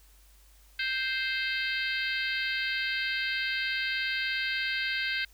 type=harmonic tone with a mistuned harmonic; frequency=523.3 Hz; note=C5; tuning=in tune; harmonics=3 / 4 / 5 / 6 / 7 / 8 / 9; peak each=-32 / -34 / -36 / -38 / -39 / -40 / -41 dBFS; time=0.79-5.25 s; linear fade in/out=5 ms; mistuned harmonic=7; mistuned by=+36 cents; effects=added 50 Hz sine -56 dBFS peak until 5.33 s + white hiss -62 dBFS RMS until 5.33 s